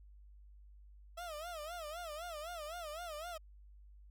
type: tone with vibrato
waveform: 30% pulse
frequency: 649 Hz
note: E5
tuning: 27 cents flat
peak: -40 dBFS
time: 1.17-3.38 s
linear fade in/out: 10 ms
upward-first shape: sine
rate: 3.9 Hz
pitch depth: 160 cents each way
effects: added 50 Hz sine -55 dBFS peak until 4.1 s